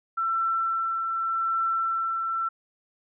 sine tone with tremolo, 1342 Hz, E6, 31 cents sharp, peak -22 dBFS, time 0.17-2.49 s, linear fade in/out 10 ms, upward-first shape triangle, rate 0.85 Hz, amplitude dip 35%, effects none

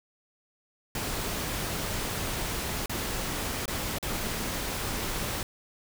pink noise with dropouts, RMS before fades -32 dBFS, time 0.95-5.43 s, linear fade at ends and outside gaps 2 ms, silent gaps 2.86-2.895 / 3.657-3.679 / 3.985-4.027 s, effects none

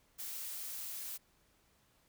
blue noise, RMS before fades -43 dBFS, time 0.18-1.18 s, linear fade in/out 20 ms, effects pink hiss -71 dBFS RMS until 2.08 s

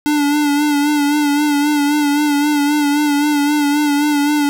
square tone with vibrato, 292.4 Hz, D4, 7 cents flat, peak -13 dBFS, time 0.06-4.49 s, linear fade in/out 0 ms, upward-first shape sine, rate 3.8 Hz, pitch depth 40 cents each way, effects none

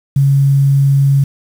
sine tone with quantisation, 138.6 Hz, C#3, in tune, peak -7 dBFS, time 0.16-1.24 s, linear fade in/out 5 ms, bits 6, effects none

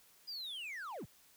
triangle linear sweep, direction down, 4978 to 43.65 Hz, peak -40 dBFS, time 0.27-1.06 s, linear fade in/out 20 ms, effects white hiss -65 dBFS RMS until 1.36 s

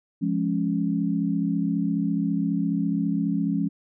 sine chord, Db major, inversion first, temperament just, 173.24 / 207.9 / 277.2 Hz, F3 / Ab3 / Db4, -14 / +2 / 0 cents, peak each -26 dBFS, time 0.21-3.69 s, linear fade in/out 20 ms, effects none

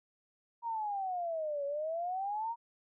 sine exponential two-way sweep, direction down then up, 950 to 557 to 950 Hz, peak -33 dBFS, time 0.62-2.56 s, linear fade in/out 50 ms, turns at 1.65 s, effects none

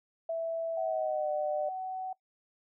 sine tone with pitch glide, 659 to 600.8 Hz, E5 to D5, -1 to +39 cents, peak -30 dBFS, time 0.29-1.69 s, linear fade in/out 5 ms, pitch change -160 cents, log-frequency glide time 0.74-1.3 s
sine tone, 751 Hz, F#5, 26 cents sharp, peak -34 dBFS, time 0.77-2.13 s, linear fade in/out 5 ms
effects noise-tail reverb RT60 0.1 s tail -20 dB re dry

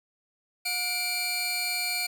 sawtooth tone cluster, 720 / 2346 / 4296 Hz, F#5 / D7 / C8, -47 / -2 / +45 cents, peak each -34 / -26 / -29 dBFS, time 0.65-2.07 s, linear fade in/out 10 ms, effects none

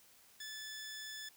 15% pulse tone, 1737 Hz, A6, 23 cents flat, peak -38 dBFS, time 0.4-1.29 s, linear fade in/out 5 ms, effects white hiss -64 dBFS RMS until 1.36 s

